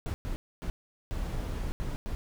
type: noise bursts at uneven times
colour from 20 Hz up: brown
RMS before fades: -33 dBFS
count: 6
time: 0.06-0.14 / 0.25-0.36 / 0.62-0.7 / 1.11-1.72 / 1.8-1.96 / 2.06-2.15 s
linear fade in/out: 0 ms
effects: none